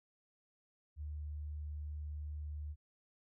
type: tone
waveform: sine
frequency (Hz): 74.8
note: D2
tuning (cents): +32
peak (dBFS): -40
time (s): 0.96-2.76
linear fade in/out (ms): 50
effects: none